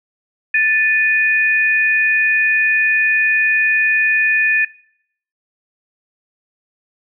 sine tone pair together, 1760 / 2470 Hz, A6 / D#7, 0 / -13 cents, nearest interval tritone, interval 587 cents, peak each -14 dBFS, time 0.54-4.65 s, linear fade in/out 5 ms, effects noise-tail reverb RT60 0.7 s tail -22 dB re dry

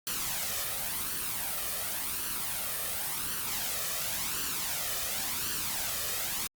white noise with flanger, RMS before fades -33 dBFS, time 0.07-6.47 s, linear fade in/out 0 ms, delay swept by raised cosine 0.67 to 1.67 ms, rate 0.92 Hz, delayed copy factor +0.55, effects Opus 48 kbps

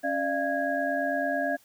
sine tone cluster, 278.1 / 597 / 686 / 1651 Hz, C#4 / D5 / F5 / G#6, +6 / +28 / -31 / -11 cents, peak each -32 / -31 / -29 / -31 dBFS, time 0.03-1.57 s, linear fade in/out 20 ms, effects white hiss -60 dBFS RMS until 1.64 s + high-pass 60 Hz 12 dB/octave

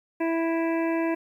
harmonic tone with a mistuned harmonic, 329.6 Hz, E4, in tune, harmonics 1 / 2 / 3 / 5 / 6 / 7 / 8, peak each -24 / -30 / -34 / -38 / -40 / -41 / -42 dBFS, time 0.2-1.15 s, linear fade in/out 10 ms, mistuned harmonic 7, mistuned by +21 cents, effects 10-bit

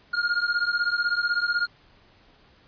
square beating tone pair, 1412 / 1428 Hz, F6 / F6, +19 / +38 cents, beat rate 16 Hz, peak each -26 dBFS, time 0.13-1.67 s, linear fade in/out 10 ms, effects pink hiss -57 dBFS RMS until 2.67 s + resampled to 11025 Hz

